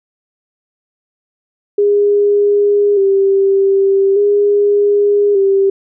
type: tone with vibrato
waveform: sine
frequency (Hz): 400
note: G4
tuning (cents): +35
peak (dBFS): -8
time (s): 1.78-5.7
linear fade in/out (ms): 5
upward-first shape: square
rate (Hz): 0.42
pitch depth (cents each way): 38
effects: none